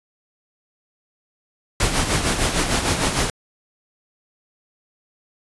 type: noise with tremolo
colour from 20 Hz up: pink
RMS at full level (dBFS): -18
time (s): 1.8-3.3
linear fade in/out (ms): 2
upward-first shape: sine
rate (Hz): 6.6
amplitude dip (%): 55
effects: resampled to 24000 Hz